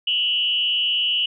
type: tone with frequency modulation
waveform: sine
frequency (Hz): 2944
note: F#7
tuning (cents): -9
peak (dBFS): -18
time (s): 0.07-1.26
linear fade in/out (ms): 5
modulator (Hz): 224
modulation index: 0.63
effects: none